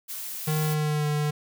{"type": "noise", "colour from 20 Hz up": "blue", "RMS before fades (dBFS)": -35, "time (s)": [0.08, 0.75], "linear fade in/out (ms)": 20}
{"type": "tone with pitch glide", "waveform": "square", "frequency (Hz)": [154.1, 149.11], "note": ["D#3", "D3"], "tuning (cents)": [-16, 27], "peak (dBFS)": -24, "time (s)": [0.47, 1.31], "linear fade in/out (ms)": 10, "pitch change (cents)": -57, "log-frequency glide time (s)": [0.63, 1.06]}
{"effects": []}